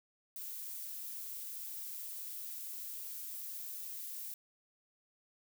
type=noise; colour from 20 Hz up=violet; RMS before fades=-44 dBFS; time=0.36-4.34 s; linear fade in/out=2 ms; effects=none